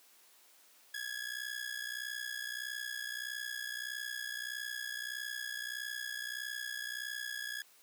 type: ring-modulated tone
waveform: sawtooth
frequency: 1675 Hz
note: G#6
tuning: 14 cents sharp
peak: -32 dBFS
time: 0.94-7.62 s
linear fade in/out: 2 ms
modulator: 30.8 Hz
effects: white hiss -63 dBFS RMS until 7.82 s + high-pass 300 Hz 12 dB/octave